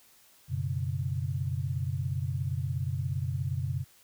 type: chord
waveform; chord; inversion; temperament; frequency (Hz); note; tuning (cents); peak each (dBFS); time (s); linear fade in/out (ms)
sine; F# suspended fourth; none; equal with one note detuned; 92.5 / 123.47 / 140.53; F#2 / B2 / C#3; 0 / 0 / +24; -33; 0.48-3.85; 50
effects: white hiss -60 dBFS RMS until 4.03 s